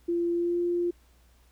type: tone with pitch glide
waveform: sine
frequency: 343.2 to 348.6 Hz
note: F4 to F4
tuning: -30 to -3 cents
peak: -24 dBFS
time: 0.08-0.91 s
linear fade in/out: 10 ms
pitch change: +27 cents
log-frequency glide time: 0.33-0.59 s
effects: added 60 Hz sine -58 dBFS peak until 1.51 s + pink hiss -65 dBFS RMS until 1.51 s